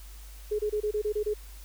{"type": "tone bursts", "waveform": "sine", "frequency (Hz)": 421.7, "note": "G#4", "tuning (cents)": 26, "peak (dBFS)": -25, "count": 8, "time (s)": [0.51, 1.34], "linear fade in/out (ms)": 10, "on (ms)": 81, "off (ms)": 26, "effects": ["added 50 Hz sine -43 dBFS peak until 1.64 s", "white hiss -53 dBFS RMS until 1.64 s"]}